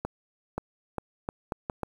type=accelerating click train; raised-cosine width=1 ms; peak=-16 dBFS; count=7; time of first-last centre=0.05-1.833 s; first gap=530 ms; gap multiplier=0.76; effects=8-bit